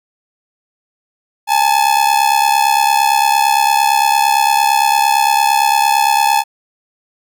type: ring-modulated tone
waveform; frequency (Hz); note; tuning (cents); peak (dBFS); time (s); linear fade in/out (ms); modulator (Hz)
45% pulse; 857; A5; -46; -7; 1.47-6.44; 50; 34.4
effects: none